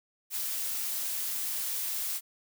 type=noise; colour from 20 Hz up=blue; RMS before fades=-33 dBFS; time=0.3-2.21 s; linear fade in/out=50 ms; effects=none